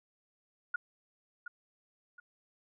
sine tone with echo, 1433 Hz, F6, 44 cents sharp, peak -29 dBFS, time 0.74-0.76 s, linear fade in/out 5 ms, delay 720 ms, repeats 2, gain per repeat -10 dB, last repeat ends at 2.2 s, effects none

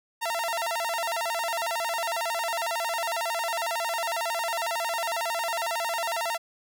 sawtooth tone with vibrato, 788 Hz, G5, 9 cents sharp, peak -23 dBFS, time 0.21-6.38 s, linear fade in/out 20 ms, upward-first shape square, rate 11 Hz, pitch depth 270 cents each way, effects none

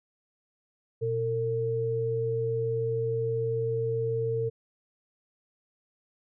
sine tone pair together, 120 / 453.1 Hz, B2 / A#4, -49 / -49 cents, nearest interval octave + major seventh, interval 2300 cents, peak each -31 / -27 dBFS, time 1.01-4.5 s, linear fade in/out 20 ms, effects none

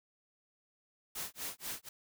white noise with tremolo, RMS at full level -39 dBFS, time 1.15-1.89 s, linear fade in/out 5 ms, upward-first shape sine, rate 4.1 Hz, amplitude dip 100%, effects none

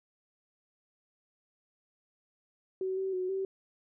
sine tone with pitch steps, 377 / 382.8 / 368.4 / 384.6 Hz, F#4 / G4 / F#4 / G4, +32 / -41 / -7 / -33 cents, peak -30 dBFS, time 2.81-3.45 s, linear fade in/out 2 ms, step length 160 ms, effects none

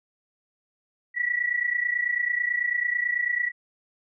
sine tone pair together, 1922 / 1951.1 Hz, B6 / B6, -48 / -22 cents, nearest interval unison, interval 26 cents, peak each -27 / -25 dBFS, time 1.14-3.52 s, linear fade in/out 50 ms, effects none

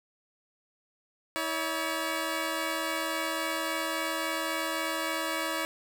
10% pulse tone pair together, 322.9 / 566 Hz, E4 / C#5, -36 / +36 cents, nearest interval minor seventh, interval 972 cents, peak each -24 dBFS, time 1.36-5.65 s, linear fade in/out 0 ms, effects 9-bit

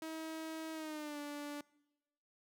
sawtooth tone with pitch glide, 319.5 to 291.3 Hz, D#4 to D4, +46 to -14 cents, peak -38 dBFS, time 0.02-1.61 s, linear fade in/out 2 ms, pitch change -160 cents, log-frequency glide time 0.73-1.19 s, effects noise-tail reverb RT60 1.0 s tail -23 dB re dry

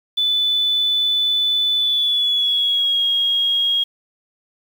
sine tone with pitch glide, 3492 to 3277 Hz, A7 to G#7, -14 to -24 cents, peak -15 dBFS, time 0.17-3.84 s, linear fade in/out 10 ms, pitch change -110 cents, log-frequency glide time 1.77-3.03 s, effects 7-bit

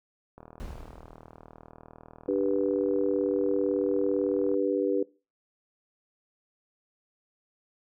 click train, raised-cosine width 1 ms, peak -32 dBFS, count 167, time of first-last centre 0.38-4.54 s, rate 39.9 Hz
brown noise with exponential decay, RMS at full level -36 dBFS, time 0.6-1.71 s, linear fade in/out 0 ms, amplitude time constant 240 ms
sine chord, G major, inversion second, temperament just, 294 / 392 / 490 Hz, D4 / G4 / B4, +2 / 0 / -14 cents, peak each -28 dBFS, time 2.28-5.03 s, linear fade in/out 5 ms
effects noise-tail reverb RT60 0.3 s tail -20 dB re dry

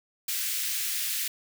white high-pass noise, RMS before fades -30 dBFS, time 0.28-1.28 s, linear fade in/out 5 ms, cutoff 1800 Hz, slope 24 dB/octave, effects none

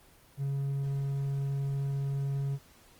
triangle tone, 138.59 Hz, C#3, in tune, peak -27 dBFS, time 0.37-2.59 s, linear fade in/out 50 ms, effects pink hiss -59 dBFS RMS until 2.99 s + Opus 24 kbps

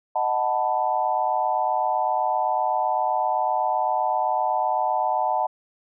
sine chord, B dominant seventh, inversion first, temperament equal, 622.3 / 740 / 880 / 987.8 Hz, D#5 / F#5 / A5 / B5, 0 / 0 / 0 / 0 cents, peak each -28 / -24 / -24 / -29 dBFS, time 0.15-5.47 s, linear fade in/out 10 ms, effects none

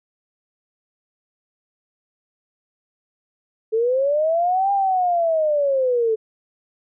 sine linear two-way sweep, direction up then down, 432.7 to 804 to 432.7 Hz, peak -16 dBFS, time 3.72-6.16 s, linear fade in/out 20 ms, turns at 4.72 s, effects none

